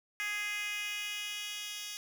10% pulse tone with high-pass filter sweep, 415.3 Hz, G#4, in tune, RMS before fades -38 dBFS, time 0.2-1.97 s, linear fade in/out 0 ms, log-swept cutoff 2000 to 3800 Hz, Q 2.7, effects none

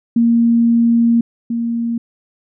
sine tone pair in turn, 233.1 / 233.1 Hz, A#3 / A#3, 0 / 0 cents, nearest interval unison, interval 0 cents, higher neither, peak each -9 / -16 dBFS, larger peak first, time 0.16-1.21 / 1.5-1.98 s, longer first, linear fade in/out 5 ms, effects none

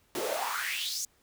pink noise with high-pass filter sweep, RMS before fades -33 dBFS, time 0.15-1.05 s, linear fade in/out 2 ms, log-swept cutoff 320 to 6900 Hz, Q 5.3, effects pink hiss -67 dBFS RMS until 1.22 s

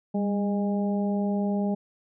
harmonic tone with a mistuned harmonic, 204.7 Hz, G#3, 25 cents flat, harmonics 1 / 2 / 3 / 4, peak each -24 / -33 / -34 / -37 dBFS, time 0.14-1.75 s, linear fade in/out 10 ms, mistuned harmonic 1, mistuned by -40 cents, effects none

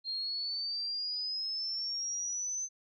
sine exponential sweep, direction up, 4186 to 6190 Hz, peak -33 dBFS, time 0.04-2.69 s, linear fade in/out 50 ms, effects none

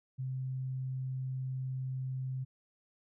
sine tone, 130.5 Hz, C3, 4 cents flat, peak -34 dBFS, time 0.18-2.45 s, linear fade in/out 20 ms, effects none

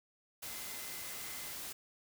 sine tone in noise, 2053 Hz, C7, 33 cents flat, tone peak -54 dBFS, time 0.47-1.53 s, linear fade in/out 10 ms, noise white, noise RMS -44 dBFS, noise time 0.42-1.73 s, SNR -13 dB, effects none

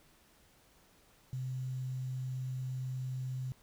sine tone with quantisation, 129.2 Hz, C3, 21 cents flat, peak -35 dBFS, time 1.33-3.52 s, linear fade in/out 0 ms, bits 10, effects pink hiss -65 dBFS RMS until 3.62 s

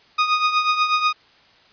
sawtooth tone with tremolo, 1241 Hz, D#6, 5 cents flat, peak -10 dBFS, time 0.18-1.13 s, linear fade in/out 10 ms, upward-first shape triangle, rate 8.2 Hz, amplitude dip 70%, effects white hiss -53 dBFS RMS until 1.72 s + resampled to 11025 Hz

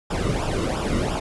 brown noise with flanger, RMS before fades -24 dBFS, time 0.1-1.2 s, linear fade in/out 10 ms, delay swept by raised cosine 0.47 to 1.24 ms, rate 2.9 Hz, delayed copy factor -0.75, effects resampled to 24000 Hz

